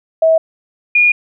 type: tone pair in turn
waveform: sine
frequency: 646 / 2434 Hz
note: E5 / D#7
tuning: -35 / -39 cents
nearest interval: octave + major seventh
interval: 2296 cents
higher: second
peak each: -7 dBFS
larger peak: neither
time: 0.22-0.38 / 0.95-1.12 s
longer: second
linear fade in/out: 5 ms
effects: none